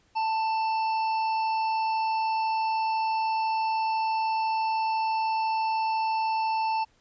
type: harmonic tone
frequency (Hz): 886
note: A5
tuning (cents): +12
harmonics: 1 / 3 / 5 / 6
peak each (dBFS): -24 / -37 / -43 / -45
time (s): 0.15-6.85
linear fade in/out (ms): 20
effects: pink hiss -65 dBFS RMS until 7 s + resampled to 16000 Hz